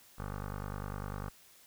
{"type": "tone with low-pass filter", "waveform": "15% pulse", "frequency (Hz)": 49.99, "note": "G1", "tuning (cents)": 35, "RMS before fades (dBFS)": -40, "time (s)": [0.18, 1.3], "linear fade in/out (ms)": 10, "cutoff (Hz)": 1300, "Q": 3.3, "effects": ["white hiss -60 dBFS RMS until 1.66 s"]}